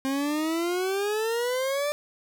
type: exponential sweep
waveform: 40% pulse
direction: up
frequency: 265.3 to 596 Hz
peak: -24 dBFS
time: 0.05-1.92 s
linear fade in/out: 0 ms
effects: none